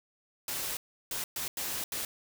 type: noise bursts at uneven times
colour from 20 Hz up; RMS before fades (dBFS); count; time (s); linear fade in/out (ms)
white; -35; 5; 0.48-0.77 / 1.11-1.24 / 1.36-1.48 / 1.57-1.84 / 1.92-2.05; 2
effects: none